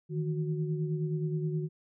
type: tone cluster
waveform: sine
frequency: 154.4 / 163.9 / 367.2 Hz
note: D#3 / E3 / F#4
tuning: -13 / -10 / -13 cents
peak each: -30 / -38 / -37 dBFS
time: 0.09-1.69 s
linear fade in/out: 50 ms
effects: none